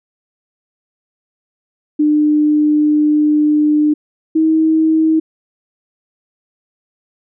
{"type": "tone pair in turn", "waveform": "sine", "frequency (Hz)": [300.5, 317.8], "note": ["D4", "D#4"], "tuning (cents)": [40, 37], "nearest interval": "minor second", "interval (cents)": 97, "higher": "second", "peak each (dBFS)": -9, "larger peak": "neither", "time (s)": [[1.99, 3.94], [4.35, 5.2]], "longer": "first", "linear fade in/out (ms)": 10, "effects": []}